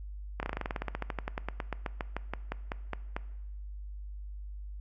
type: slowing click train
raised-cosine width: 0.5 ms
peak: -18 dBFS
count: 29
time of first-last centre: 0.4-3.165 s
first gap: 29 ms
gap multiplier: 1.08
effects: noise-tail reverb RT60 1.0 s tail -18 dB re dry + added 50 Hz sine -39 dBFS peak until 4.8 s